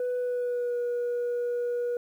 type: tone with pitch glide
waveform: sine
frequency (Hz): 495.4 to 483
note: B4 to B4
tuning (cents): +5 to -39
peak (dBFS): -24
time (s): 0-1.97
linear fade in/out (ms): 2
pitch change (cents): -44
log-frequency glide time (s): 0.17-0.77
effects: tanh soft clip ceiling -25 dBFS + 10-bit